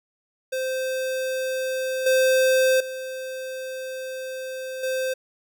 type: tone with level steps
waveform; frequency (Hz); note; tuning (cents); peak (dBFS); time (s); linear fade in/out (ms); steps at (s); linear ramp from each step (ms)
square; 520; C5; -11; -25 / -17 / -31 / -24; 0.52-5.14; 10; 2.06 / 2.8 / 4.83; 5
effects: none